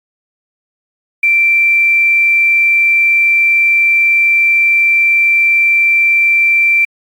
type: tone with quantisation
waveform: sine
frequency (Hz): 2349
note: D7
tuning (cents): 0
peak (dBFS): -7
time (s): 1.23-6.85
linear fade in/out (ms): 5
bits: 6
effects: AAC 64 kbps